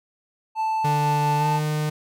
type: tone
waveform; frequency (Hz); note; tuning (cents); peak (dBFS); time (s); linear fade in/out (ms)
triangle; 880; A5; 0; -19; 0.55-1.61; 50
type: tone with pitch glide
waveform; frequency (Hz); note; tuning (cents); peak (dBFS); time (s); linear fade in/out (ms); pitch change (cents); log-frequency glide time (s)
45% pulse; 147.5 to 152.09; D3 to D#3; +8 to -39; -22; 0.84-1.9; 10; +53; 1.37-1.46
effects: none